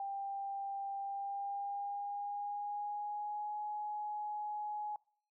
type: tone with pitch glide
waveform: sine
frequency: 792 to 839.1 Hz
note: G5 to G#5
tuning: +18 to +18 cents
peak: -37 dBFS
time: 0-4.96 s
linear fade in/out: 2 ms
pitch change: +100 cents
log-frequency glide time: 0.98-3.58 s
effects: noise-tail reverb RT60 0.6 s tail -25 dB re dry